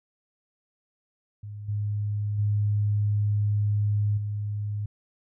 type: tone with level steps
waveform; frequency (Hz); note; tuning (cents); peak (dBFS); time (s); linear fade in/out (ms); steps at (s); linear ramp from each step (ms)
sine; 103.83; G#2; 0; -35 / -25 / -21 / -27; 1.43-4.86; 5; 1.68 / 2.38 / 4.17; 10
effects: none